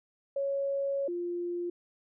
sine tone pair in turn, 554.4 / 349.3 Hz, C#5 / F4, 0 / 0 cents, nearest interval minor sixth, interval 800 cents, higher first, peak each -28 / -31 dBFS, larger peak first, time 0.36-1.08 / 1.08-1.7 s, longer first, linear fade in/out 5 ms, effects none

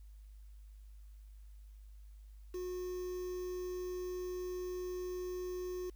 triangle tone with quantisation, 363.2 Hz, F#4, 32 cents flat, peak -36 dBFS, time 2.54-5.9 s, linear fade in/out 5 ms, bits 9, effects added 51 Hz sine -51 dBFS peak until 5.95 s + white hiss -75 dBFS RMS until 5.95 s

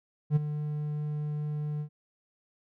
triangle tone with ADSR envelope, 149.6 Hz, D3, 32 cents sharp, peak -16 dBFS, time 0.3-1.89 s, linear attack 60 ms, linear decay 19 ms, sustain -12 dB, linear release 85 ms, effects none

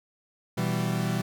40% pulse chord, E minor, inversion second, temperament equal with one note detuned, 123.47 / 164.81 / 194.87 Hz, B2 / E3 / G3, 0 / 0 / -10 cents, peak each -29 dBFS, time 0.57-1.22 s, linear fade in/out 10 ms, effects none

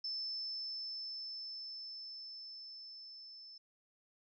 sine tone with level ramp, 5274 Hz, E8, in tune, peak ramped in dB -37 to -51 dBFS, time 0.04-3.58 s, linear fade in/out 5 ms, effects none

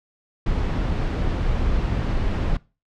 brown noise, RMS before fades -22 dBFS, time 0.46-2.57 s, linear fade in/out 5 ms, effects noise-tail reverb RT60 0.3 s tail -21 dB re dry + low-pass 4000 Hz 12 dB/octave

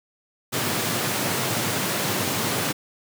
pink high-pass noise, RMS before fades -25 dBFS, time 0.52-2.73 s, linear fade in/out 20 ms, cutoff 100 Hz, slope 96 dB/octave, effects none

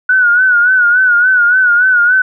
sine tone with vibrato, 1468 Hz, F#6, 14 cents flat, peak -6 dBFS, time 0.09-2.22 s, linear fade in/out 5 ms, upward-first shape sine, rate 3.5 Hz, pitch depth 72 cents each way, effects none

